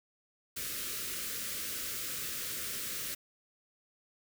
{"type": "band-stop noise", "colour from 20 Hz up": "white", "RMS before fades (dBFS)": -38, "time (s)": [0.56, 3.15], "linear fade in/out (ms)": 10, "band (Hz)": [570, 1200], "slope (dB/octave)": 48, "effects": []}